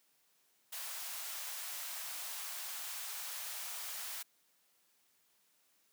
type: high-pass noise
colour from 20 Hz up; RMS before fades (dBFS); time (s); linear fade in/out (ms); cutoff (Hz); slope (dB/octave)
white; -43; 0.72-4.23; 10; 660; 24
effects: white hiss -73 dBFS RMS until 5.92 s + high-pass 150 Hz 12 dB/octave

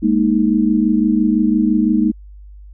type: chord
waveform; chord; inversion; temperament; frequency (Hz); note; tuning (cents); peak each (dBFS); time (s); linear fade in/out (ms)
sine; Ab suspended second; none; just; 207.7 / 233.6 / 311.5; Ab3 / Bb3 / Eb4; 0 / +4 / +2; -16; 0.02-2.12; 20
effects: added 50 Hz sine -35 dBFS peak until 2.73 s

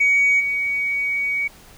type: tone with level steps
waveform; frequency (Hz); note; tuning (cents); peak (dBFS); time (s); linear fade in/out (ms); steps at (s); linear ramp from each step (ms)
sine; 2252; C#7; +27; -12 / -19; 0-1.48; 10; 0.39; 20
effects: tanh soft clip ceiling -10 dBFS + pink hiss -47 dBFS RMS until 1.77 s

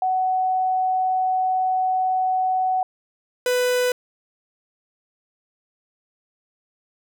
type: tone pair in turn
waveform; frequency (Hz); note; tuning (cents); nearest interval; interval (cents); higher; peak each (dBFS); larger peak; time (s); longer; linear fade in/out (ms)
sine / 45% pulse; 747 / 497.1; F#5 / B4; +16 / +11; perfect fifth; 705; first; -18; neither; 0.02-2.83 / 3.46-3.92; first; 2
effects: none

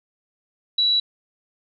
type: tone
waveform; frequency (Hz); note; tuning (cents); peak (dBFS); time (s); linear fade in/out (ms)
sine; 3923; B7; -12; -16; 0.78-1; 5
effects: none

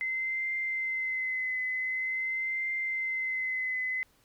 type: tone with vibrato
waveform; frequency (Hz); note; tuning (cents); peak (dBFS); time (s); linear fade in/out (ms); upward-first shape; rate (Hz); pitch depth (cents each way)
sine; 2057; C7; -30; -29; 0.01-4.03; 0; triangle; 0.46; 29
effects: pink hiss -66 dBFS RMS until 4.24 s

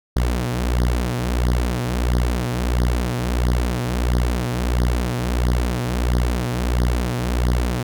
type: beating tone pair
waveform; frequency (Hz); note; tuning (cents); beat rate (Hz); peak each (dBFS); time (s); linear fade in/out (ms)
sawtooth; 60 / 61.5; B1 / B1; -49 / -7; 1.5; -17; 0.16-7.83; 5
effects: none

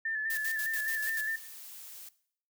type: tone with vibrato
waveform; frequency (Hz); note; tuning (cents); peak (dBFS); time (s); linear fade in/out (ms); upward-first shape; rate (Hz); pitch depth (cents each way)
sine; 1760; A6; 0; -30; 0.05-1.36; 5; square; 4.9; 33
type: noise with tremolo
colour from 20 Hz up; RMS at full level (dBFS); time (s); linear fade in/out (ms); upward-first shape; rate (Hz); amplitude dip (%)
blue; -38; 0.3-1.21; 2; square; 6.9; 70
type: noise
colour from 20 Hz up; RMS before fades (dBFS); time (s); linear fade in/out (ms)
blue; -47; 0.81-2.09; 5
effects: noise-tail reverb RT60 0.6 s tail -18 dB re dry

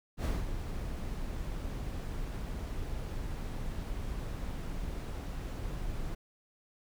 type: noise with ADSR envelope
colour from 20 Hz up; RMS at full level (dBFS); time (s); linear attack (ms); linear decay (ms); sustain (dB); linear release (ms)
brown; -29; 0.17-6.15; 75; 200; -8; 7
effects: none

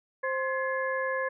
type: harmonic tone with a mistuned harmonic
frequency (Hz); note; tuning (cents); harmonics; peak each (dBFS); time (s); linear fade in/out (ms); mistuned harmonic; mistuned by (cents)
526; C5; +9; 1 / 2 / 3 / 4; -30 / -34 / -32 / -43; 0.23-1.29; 10; 3; +130
effects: none

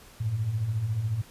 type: beating tone pair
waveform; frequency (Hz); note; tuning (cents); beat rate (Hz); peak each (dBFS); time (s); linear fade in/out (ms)
sine; 98 / 112; G2 / A2; 0 / +31; 14; -34 / -26; 0.2-1.22; 10
effects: pink hiss -52 dBFS RMS until 1.3 s + resampled to 32000 Hz

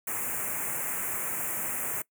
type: band-stop noise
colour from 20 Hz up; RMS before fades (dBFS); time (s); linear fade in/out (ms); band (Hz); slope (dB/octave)
white; -32; 0.07-2.02; 5; 2500 to 7100; 48
effects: noise-tail reverb RT60 0.1 s tail -22 dB re dry + high-pass 100 Hz 12 dB/octave

